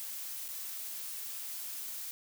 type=noise with dropouts; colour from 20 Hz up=blue; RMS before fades=-41 dBFS; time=0-2.11 s; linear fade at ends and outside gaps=0 ms; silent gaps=0.481-0.487 s; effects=none